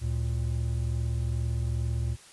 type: tone pair together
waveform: triangle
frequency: 72.3 / 114.65 Hz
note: D2 / A#2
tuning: -27 / -28 cents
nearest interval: minor sixth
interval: 799 cents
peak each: -27 dBFS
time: 0-2.17 s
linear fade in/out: 50 ms
effects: white hiss -52 dBFS RMS until 2.32 s + resampled to 24000 Hz